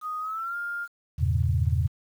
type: tone with pitch glide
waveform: sine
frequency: 1244.5 to 1405 Hz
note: D#6 to F6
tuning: 0 to +10 cents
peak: -29 dBFS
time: 0.01-0.88 s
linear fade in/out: 50 ms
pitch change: +210 cents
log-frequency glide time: 0.2-0.56 s
type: chord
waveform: sine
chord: E diminished seventh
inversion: none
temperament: equal with one note detuned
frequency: 82.41 / 100.41 / 116.54 / 138.59 Hz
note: E2 / G2 / Bb2 / Db3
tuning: 0 / +42 / 0 / 0 cents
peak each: -24 / -28 / -27 / -29 dBFS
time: 1.18-1.88 s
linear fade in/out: 20 ms
effects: 9-bit